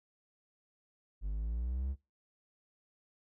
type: linear sweep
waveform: triangle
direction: up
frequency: 48 to 69.3 Hz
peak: -31 dBFS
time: 1.21-1.96 s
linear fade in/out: 50 ms
effects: noise-tail reverb RT60 0.3 s tail -23 dB re dry